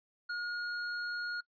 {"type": "tone", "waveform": "square", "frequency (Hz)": 1435, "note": "F6", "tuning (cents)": 47, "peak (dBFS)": -35, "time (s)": [0.29, 1.41], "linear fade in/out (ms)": 10, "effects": ["noise-tail reverb RT60 0.1 s tail -23 dB re dry", "resampled to 11025 Hz"]}